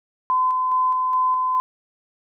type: tone with tremolo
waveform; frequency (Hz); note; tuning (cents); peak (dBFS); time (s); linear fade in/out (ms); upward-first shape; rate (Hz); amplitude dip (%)
sine; 1021; C6; -43; -16; 0.3-1.6; 0; square; 2.4; 25
effects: none